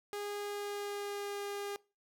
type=tone with pitch glide; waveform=sawtooth; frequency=410 to 404.8 Hz; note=G#4 to G#4; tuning=-22 to -44 cents; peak=-34 dBFS; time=0.13-1.76 s; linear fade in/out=0 ms; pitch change=-22 cents; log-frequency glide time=0.39-1.39 s; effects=noise-tail reverb RT60 0.3 s tail -22 dB re dry